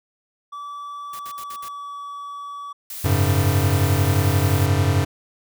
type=tone with pitch glide; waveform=triangle; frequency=1154 to 1142.7 Hz; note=D6 to D6; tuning=-31 to -48 cents; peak=-29 dBFS; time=0.52-2.73 s; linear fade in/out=10 ms; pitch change=-17 cents; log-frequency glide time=1.11-1.97 s
type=noise bursts; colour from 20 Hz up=white; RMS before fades=-40 dBFS; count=5; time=1.13-1.686 s; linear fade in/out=5 ms; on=64 ms; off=59 ms
type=noise; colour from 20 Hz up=blue; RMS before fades=-33 dBFS; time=2.9-4.66 s; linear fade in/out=2 ms
type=chord; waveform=square; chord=F# suspended second; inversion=none; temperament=equal; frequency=92.5 / 103.83 / 138.59 Hz; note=F#2 / G#2 / C#3; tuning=0 / 0 / 0 cents; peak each=-20 / -22 / -23 dBFS; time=3.04-5.05 s; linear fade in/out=10 ms
effects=none